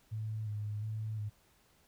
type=tone with vibrato; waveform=sine; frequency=107 Hz; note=A2; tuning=48 cents flat; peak=-35 dBFS; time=0.11-1.3 s; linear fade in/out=20 ms; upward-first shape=square; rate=1.4 Hz; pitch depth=32 cents each way; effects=pink hiss -68 dBFS RMS until 1.87 s